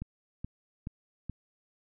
click train, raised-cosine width 5 ms, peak -24 dBFS, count 4, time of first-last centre 0.02-1.297 s, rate 2.35 Hz, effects none

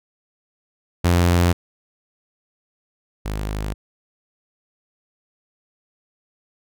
sawtooth tone pair in turn, 87.31 / 51.91 Hz, F2 / G#1, 0 / 0 cents, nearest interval major sixth, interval 900 cents, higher first, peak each -10 / -20 dBFS, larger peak first, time 1.04-1.53 / 3.25-3.74 s, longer neither, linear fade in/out 10 ms, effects none

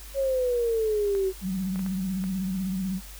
sine exponential sweep, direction down, 554.4 to 373.5 Hz, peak -22 dBFS, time 0.14-1.33 s, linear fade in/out 50 ms
clicks, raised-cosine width 0.5 ms, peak -27 dBFS, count 5, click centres 1.151 / 1.759 / 1.793 / 1.863 / 2.24 s
sine tone with vibrato, 188.4 Hz, F#3, 32 cents sharp, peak -26 dBFS, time 1.41-3.01 s, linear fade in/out 50 ms, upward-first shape triangle, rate 16 Hz, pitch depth 79 cents each way
effects added 50 Hz sine -42 dBFS peak until 3.19 s + white hiss -46 dBFS RMS until 3.19 s

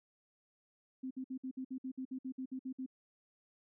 sine tone bursts, 260.3 Hz, C4, 9 cents flat, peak -38 dBFS, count 14, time 1.03-2.863 s, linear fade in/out 10 ms, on 78 ms, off 57 ms, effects none

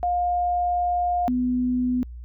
sine tone pair in turn, 709 / 249.9 Hz, F5 / B3, +26 / +21 cents, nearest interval octave + tritone, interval 1805 cents, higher first, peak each -20 dBFS, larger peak neither, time 0.03-1.28 / 1.28-2.03 s, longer first, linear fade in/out 0 ms, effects added 60 Hz sine -35 dBFS peak until 2.24 s

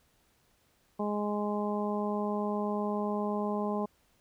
harmonic tone, 207.7 Hz, G#3, in tune, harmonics 1 / 2 / 3 / 4 / 5, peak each -32 / -35 / -37 / -38 / -39 dBFS, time 0.99-3.86 s, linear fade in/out 10 ms, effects pink hiss -69 dBFS RMS until 4.2 s

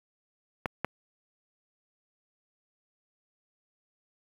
clicks, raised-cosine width 0.5 ms, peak -13 dBFS, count 2, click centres 0.658 / 0.846 s, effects high-pass 60 Hz 12 dB/octave + 7-bit

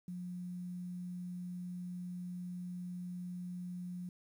sine tone with quantisation, 178.8 Hz, F3, 41 cents sharp, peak -40 dBFS, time 0.08-4.09 s, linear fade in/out 2 ms, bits 11, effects none

